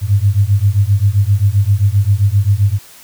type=beating tone pair; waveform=sine; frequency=97 / 104.6 Hz; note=G2 / G#2; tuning=-18 / +13 cents; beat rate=7.6 Hz; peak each=-12 dBFS; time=0.01-2.79 s; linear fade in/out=50 ms; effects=white hiss -40 dBFS RMS until 3.03 s